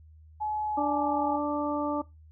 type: tone with pitch glide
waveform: sine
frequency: 851 to 841.7 Hz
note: G#5 to G#5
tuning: +42 to +23 cents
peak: -28 dBFS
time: 0.4-1.38 s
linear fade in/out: 20 ms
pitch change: -19 cents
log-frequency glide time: 0.65-0.89 s
type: harmonic tone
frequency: 293.7 Hz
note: D4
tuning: in tune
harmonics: 1 / 2 / 3 / 4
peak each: -29 / -32 / -34 / -35 dBFS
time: 0.77-2.02 s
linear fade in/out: 10 ms
effects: noise-tail reverb RT60 0.2 s tail -19 dB re dry + added 78 Hz sine -50 dBFS peak until 2.31 s